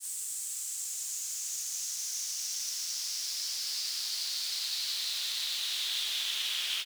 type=noise with high-pass filter sweep; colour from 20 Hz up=brown; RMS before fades=-35 dBFS; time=0-6.85 s; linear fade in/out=50 ms; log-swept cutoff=8200 to 3200 Hz; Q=3.9; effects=none